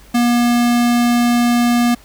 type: tone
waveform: square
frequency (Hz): 239.6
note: A#3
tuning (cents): +48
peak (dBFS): -12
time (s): 0.14-1.95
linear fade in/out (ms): 10
effects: added 50 Hz sine -45 dBFS peak until 2.04 s + pink hiss -46 dBFS RMS until 2.04 s